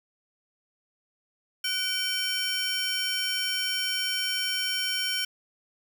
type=tone cluster; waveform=square; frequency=1486 / 2311 / 3073 / 5530 Hz; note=F#6 / D7 / G7 / F8; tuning=+7 / -28 / -35 / -18 cents; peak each=-36 / -36 / -30 / -32 dBFS; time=1.64-5.25 s; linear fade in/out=5 ms; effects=none